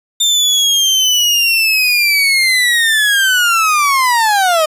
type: linear sweep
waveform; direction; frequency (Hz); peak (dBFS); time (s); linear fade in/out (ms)
30% pulse; down; 3610 to 607; -7; 0.2-4.66; 10
effects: resampled to 32000 Hz